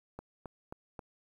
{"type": "click train", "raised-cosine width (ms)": 1, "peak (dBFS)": -28, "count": 4, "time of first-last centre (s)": [0.19, 0.992], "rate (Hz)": 3.74, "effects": ["10-bit"]}